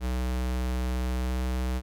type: tone with pitch glide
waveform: square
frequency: 62.7 to 63.17 Hz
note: B1 to B1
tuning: +27 to +40 cents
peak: -27 dBFS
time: 0-1.82 s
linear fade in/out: 50 ms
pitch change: +13 cents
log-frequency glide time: 1.19-1.33 s
effects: none